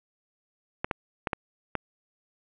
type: clicks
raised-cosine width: 0.5 ms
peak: -12 dBFS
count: 5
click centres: 0.845 / 0.912 / 1.272 / 1.332 / 1.753 s
effects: resampled to 8000 Hz + 8-bit